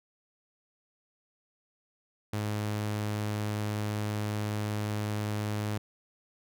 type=tone; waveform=sawtooth; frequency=105.3 Hz; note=G#2; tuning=24 cents sharp; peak=-26 dBFS; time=2.33-5.78 s; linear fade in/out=5 ms; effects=none